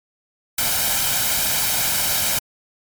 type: noise with comb filter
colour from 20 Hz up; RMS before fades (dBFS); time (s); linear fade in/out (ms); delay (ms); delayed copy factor
white; -20; 0.58-2.39; 5; 1.3; +0.6
effects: MP3 96 kbps